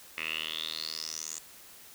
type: tone with band-pass filter sweep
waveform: 10% pulse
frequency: 79.2 Hz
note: D#2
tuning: 31 cents sharp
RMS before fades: -37 dBFS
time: 0.18-1.39 s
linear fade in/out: 0 ms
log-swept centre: 2400 to 7200 Hz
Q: 8.1
effects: white hiss -52 dBFS RMS until 1.94 s